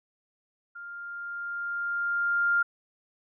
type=tone with level ramp; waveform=sine; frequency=1400 Hz; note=F6; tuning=4 cents sharp; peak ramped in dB=-39 to -20 dBFS; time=0.75-2.63 s; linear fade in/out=10 ms; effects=none